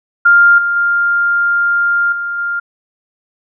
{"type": "tone with level steps", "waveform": "sine", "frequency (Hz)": 1400, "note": "F6", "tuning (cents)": 4, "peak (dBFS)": [-4, -12, -10, -17, -15], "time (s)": [0.25, 2.6], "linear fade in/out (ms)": 10, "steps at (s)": [0.58, 0.76, 2.12, 2.38], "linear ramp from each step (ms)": 5, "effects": []}